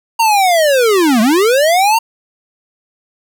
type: linear two-way sweep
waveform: square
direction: down then up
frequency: 932.3 to 207.7 to 932.3 Hz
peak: -9 dBFS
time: 0.19-1.99 s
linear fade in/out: 10 ms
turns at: 1.21 s
effects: none